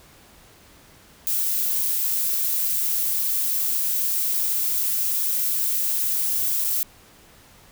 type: noise with dropouts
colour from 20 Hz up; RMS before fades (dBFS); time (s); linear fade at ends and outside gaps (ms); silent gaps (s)
violet; -23; 1.27-6.83; 0; 6.641-6.646
effects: pink hiss -51 dBFS RMS until 7.71 s